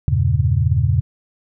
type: chord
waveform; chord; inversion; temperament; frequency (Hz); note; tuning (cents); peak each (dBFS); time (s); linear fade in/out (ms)
sine; E diminished seventh; none; equal; 82.41 / 98 / 116.54 / 138.59; E2 / G2 / Bb2 / Db3; 0 / 0 / 0 / 0; -19; 0.08-1.01; 0
effects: none